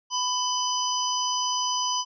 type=harmonic tone with a mistuned harmonic; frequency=996 Hz; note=B5; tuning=14 cents sharp; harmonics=1 / 3 / 5 / 6; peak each=-27 / -31 / -31 / -30 dBFS; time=0.1-2.05 s; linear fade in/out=50 ms; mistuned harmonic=3; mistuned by=+18 cents; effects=none